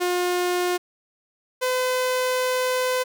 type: tone pair in turn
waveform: sawtooth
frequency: 357.2 / 507.9 Hz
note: F4 / B4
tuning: +39 / +48 cents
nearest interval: tritone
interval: 609 cents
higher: second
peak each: -17 dBFS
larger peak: neither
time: 0-0.78 / 1.61-3.04 s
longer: second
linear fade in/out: 20 ms
effects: none